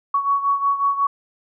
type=beating tone pair; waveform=sine; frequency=1118 / 1123.5 Hz; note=C#6 / C#6; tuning=+14 / +23 cents; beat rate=5.5 Hz; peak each=-18 / -23 dBFS; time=0.14-1.07 s; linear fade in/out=5 ms; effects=none